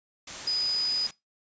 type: tone in noise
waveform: sine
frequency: 4978 Hz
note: D#8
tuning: in tune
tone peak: -24 dBFS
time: 0.47-1.07 s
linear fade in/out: 5 ms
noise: white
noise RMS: -38 dBFS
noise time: 0.27-1.11 s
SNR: +11 dB
effects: noise-tail reverb RT60 0.2 s tail -21 dB re dry + resampled to 16000 Hz

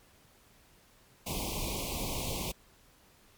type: band-stop noise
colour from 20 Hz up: pink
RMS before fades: -35 dBFS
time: 1.26-2.52 s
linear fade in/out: 10 ms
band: 1100 to 2200 Hz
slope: 96 dB/octave
effects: pink hiss -62 dBFS RMS until 3.37 s + MP3 96 kbps

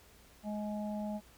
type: harmonic tone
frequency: 210 Hz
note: G#3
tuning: 19 cents sharp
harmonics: 1 / 3 / 4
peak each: -36 / -42 / -46 dBFS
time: 0.43-1.21 s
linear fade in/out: 50 ms
effects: added 60 Hz sine -63 dBFS peak until 1.37 s + pink hiss -61 dBFS RMS until 1.37 s

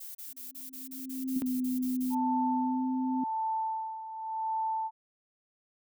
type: noise bursts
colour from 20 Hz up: violet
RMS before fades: -43 dBFS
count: 12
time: 0-2.152 s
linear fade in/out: 10 ms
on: 150 ms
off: 32 ms
type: tone with exponential growth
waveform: sine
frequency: 261.6 Hz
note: C4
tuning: in tune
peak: -26 dBFS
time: 0.27-1.42 s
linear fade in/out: 0 ms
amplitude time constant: 250 ms
type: tone with pitch glide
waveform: sine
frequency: 254 to 258.3 Hz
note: B3 to C4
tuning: +49 to -22 cents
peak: -28 dBFS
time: 1.36-3.24 s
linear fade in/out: 5 ms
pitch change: +29 cents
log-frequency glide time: 2.61-2.84 s
type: tone with tremolo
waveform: sine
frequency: 885 Hz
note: A5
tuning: 10 cents sharp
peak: -28 dBFS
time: 2.1-4.91 s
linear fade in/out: 50 ms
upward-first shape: sine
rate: 0.89 Hz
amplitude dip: 70%
effects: none

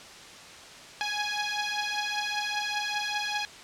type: beating tone pair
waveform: 10% pulse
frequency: 830 / 835.1 Hz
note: G#5 / G#5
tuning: -1 / +9 cents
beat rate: 5.1 Hz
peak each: -23 dBFS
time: 1.01-3.45 s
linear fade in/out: 0 ms
effects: white hiss -46 dBFS RMS until 3.63 s + low-pass 6000 Hz 12 dB/octave

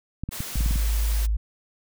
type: clicks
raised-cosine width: 5 ms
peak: -17 dBFS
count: 8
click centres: 0.236 / 0.29 / 0.405 / 0.557 / 0.607 / 0.661 / 0.71 / 0.758 s
type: noise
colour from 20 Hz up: white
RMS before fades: -35 dBFS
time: 0.31-1.27 s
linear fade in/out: 20 ms
type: tone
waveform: sine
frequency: 53.3 Hz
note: G#1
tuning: 46 cents sharp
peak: -20 dBFS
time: 0.56-1.37 s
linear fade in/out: 10 ms
effects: none

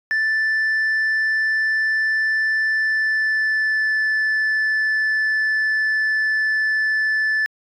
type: tone with pitch glide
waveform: sine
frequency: 1760 to 1746.8 Hz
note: A6 to A6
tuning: 0 to -13 cents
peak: -14 dBFS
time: 0.11-7.46 s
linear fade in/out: 0 ms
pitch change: -13 cents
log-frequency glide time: 2.69-3.94 s
effects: tanh soft clip ceiling -16 dBFS

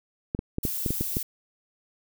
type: clicks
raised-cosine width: 3 ms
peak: -14 dBFS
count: 8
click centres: 0.349 / 0.391 / 0.584 / 0.652 / 0.862 / 0.906 / 1.01 / 1.169 s
type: noise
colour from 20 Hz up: violet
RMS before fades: -31 dBFS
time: 0.63-1.23 s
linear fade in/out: 5 ms
effects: none

